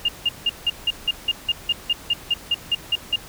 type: tone bursts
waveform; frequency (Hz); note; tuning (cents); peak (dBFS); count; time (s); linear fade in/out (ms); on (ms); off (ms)
sine; 2823; F7; +18; -16; 16; 0.05-3.16; 5; 35; 170
effects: pink hiss -41 dBFS RMS until 3.28 s